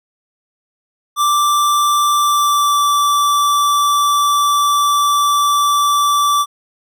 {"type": "tone with pitch glide", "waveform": "square", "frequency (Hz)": [1174.7, 1162.5], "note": ["D6", "D6"], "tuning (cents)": [0, -18], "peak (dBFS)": -12, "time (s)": [1.16, 6.46], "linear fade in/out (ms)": 50, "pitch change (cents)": -18, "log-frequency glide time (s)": [2.18, 2.81], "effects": []}